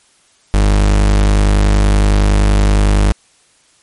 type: tone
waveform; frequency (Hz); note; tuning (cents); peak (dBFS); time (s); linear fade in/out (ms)
40% pulse; 50.7; G#1; -41; -7; 0.54-3.12; 0
effects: white hiss -52 dBFS RMS until 3.82 s + MP3 48 kbps